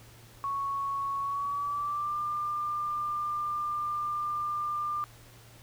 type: tone with pitch glide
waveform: sine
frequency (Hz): 1108.7 to 1195.2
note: C#6 to D6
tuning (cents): 0 to +30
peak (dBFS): -29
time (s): 0.44-5.04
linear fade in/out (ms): 0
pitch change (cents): +130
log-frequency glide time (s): 1.2-2.19
effects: added 116 Hz sine -54 dBFS peak until 5.62 s + pink hiss -55 dBFS RMS until 5.62 s